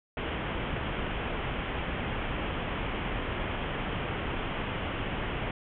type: low-pass noise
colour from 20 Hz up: pink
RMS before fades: -33 dBFS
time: 0.17-5.51 s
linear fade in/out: 2 ms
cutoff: 3300 Hz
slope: 96 dB/octave
effects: none